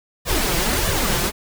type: noise with flanger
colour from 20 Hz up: pink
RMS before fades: -20 dBFS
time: 0.25-1.32 s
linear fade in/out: 50 ms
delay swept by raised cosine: 1.7 to 5.9 ms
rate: 1.6 Hz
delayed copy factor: +0.8
effects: none